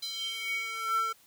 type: tone with high-pass filter sweep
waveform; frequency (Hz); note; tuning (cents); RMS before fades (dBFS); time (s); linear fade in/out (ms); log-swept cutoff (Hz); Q
square; 448.9; A4; +35; -33; 0.02-1.13; 10; 4100 to 1100; 6.8
effects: white hiss -61 dBFS RMS until 1.26 s